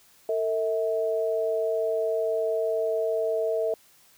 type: tone pair together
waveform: sine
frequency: 451.1 / 645 Hz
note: A4 / E5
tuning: +43 / -38 cents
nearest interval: tritone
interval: 619 cents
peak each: -26 dBFS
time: 0.29-3.74 s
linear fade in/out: 2 ms
effects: white hiss -58 dBFS RMS until 4.17 s